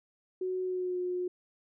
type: tone with pitch glide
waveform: sine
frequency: 370 to 360.5 Hz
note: F#4 to F#4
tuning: 0 to -45 cents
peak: -30 dBFS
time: 0.41-1.28 s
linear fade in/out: 5 ms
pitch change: -45 cents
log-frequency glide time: 0.63-0.99 s
effects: none